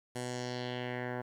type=tone with low-pass filter sweep; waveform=10% pulse; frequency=124 Hz; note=B2; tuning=7 cents sharp; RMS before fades=-38 dBFS; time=0.15-1.22 s; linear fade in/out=10 ms; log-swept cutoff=10000 to 1300 Hz; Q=2.3; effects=11-bit